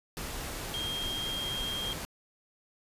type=tone in noise; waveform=sine; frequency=3219 Hz; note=G7; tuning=45 cents sharp; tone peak=-33 dBFS; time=0.74-1.93 s; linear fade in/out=0 ms; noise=pink; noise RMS=-38 dBFS; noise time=0.17-2.05 s; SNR=+2 dB; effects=resampled to 32000 Hz